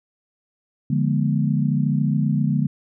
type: chord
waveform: sine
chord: D diminished seventh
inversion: none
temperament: equal with one note detuned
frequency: 146.83 / 174.61 / 207.7 / 241.9 Hz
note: D3 / F3 / Ab3 / Cb4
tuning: 0 / 0 / 0 / -36 cents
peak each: -20 / -26 / -23 / -25 dBFS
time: 0.9-2.67 s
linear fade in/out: 5 ms
effects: none